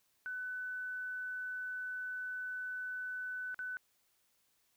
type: tone with dropouts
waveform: sine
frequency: 1500 Hz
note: F#6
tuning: 23 cents sharp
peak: -38 dBFS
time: 0.26-3.77 s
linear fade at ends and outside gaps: 0 ms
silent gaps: 3.544-3.591 s
effects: white hiss -75 dBFS RMS until 4.76 s

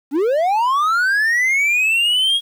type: linear sweep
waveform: triangle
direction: up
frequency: 256.6 to 3316 Hz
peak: -12 dBFS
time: 0.11-2.41 s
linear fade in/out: 50 ms
effects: 8-bit

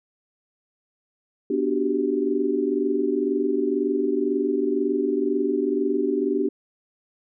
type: chord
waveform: sine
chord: G major seventh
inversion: first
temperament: equal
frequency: 246.9 / 293.7 / 370 / 392 Hz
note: B3 / D4 / F#4 / G4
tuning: 0 / 0 / 0 / 0 cents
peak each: -28 / -25 / -27 / -24 dBFS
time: 1.5-6.49 s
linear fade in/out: 5 ms
effects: none

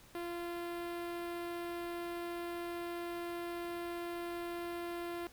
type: tone with notch filter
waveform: sawtooth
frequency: 345 Hz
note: F4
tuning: 21 cents flat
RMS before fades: -41 dBFS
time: 0.15-5.27 s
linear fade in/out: 0 ms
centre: 6500 Hz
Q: 0.71
effects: added 50 Hz sine -68 dBFS peak until 5.32 s + pink hiss -60 dBFS RMS until 5.32 s

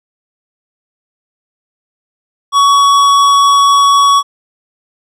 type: tone with hard clipping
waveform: sine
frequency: 1124 Hz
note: C#6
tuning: 24 cents sharp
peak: -7 dBFS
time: 2.52-4.23 s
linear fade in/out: 50 ms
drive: 13 dB
effects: none

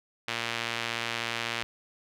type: tone with band-pass filter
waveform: sawtooth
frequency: 116.5 Hz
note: A#2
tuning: 1 cent flat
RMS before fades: -33 dBFS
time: 0.28-1.63 s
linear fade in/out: 0 ms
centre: 2700 Hz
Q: 1.2
effects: none

